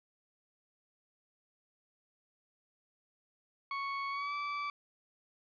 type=tone with pitch glide; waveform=30% pulse; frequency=1108.7 to 1157.8 Hz; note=C#6 to D6; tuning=0 to -25 cents; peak=-32 dBFS; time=3.71-4.7 s; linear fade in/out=2 ms; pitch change=+75 cents; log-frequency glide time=4.1-4.34 s; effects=resampled to 11025 Hz + 11-bit